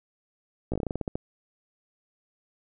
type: slowing click train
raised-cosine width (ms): 2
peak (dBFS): -16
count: 12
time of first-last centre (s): 0.72-1.155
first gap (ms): 16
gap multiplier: 1.17
effects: none